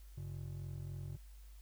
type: ring-modulated tone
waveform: triangle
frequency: 118 Hz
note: A#2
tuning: 22 cents sharp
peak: -37 dBFS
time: 0.17-1.17 s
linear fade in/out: 10 ms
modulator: 21.7 Hz
effects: added 50 Hz sine -52 dBFS peak until 1.61 s + white hiss -68 dBFS RMS until 1.61 s